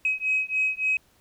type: beating tone pair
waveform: sine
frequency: 2539 / 2542.5 Hz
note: D#7 / D#7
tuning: +34 / +37 cents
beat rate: 3.5 Hz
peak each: -25 dBFS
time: 0.05-0.97 s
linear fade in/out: 2 ms
effects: tanh soft clip ceiling -15 dBFS + pink hiss -62 dBFS RMS until 1.2 s